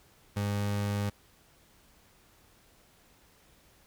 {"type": "tone", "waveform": "30% pulse", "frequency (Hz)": 102, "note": "G#2", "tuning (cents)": -31, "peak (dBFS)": -26, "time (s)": [0.36, 1.1], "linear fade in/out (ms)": 10, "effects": ["pink hiss -62 dBFS RMS until 3.86 s"]}